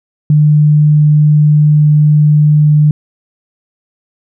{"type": "tone", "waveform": "sine", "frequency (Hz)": 150.2, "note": "D3", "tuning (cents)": 39, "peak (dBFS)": -4, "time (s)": [0.3, 2.91], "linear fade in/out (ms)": 2, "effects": []}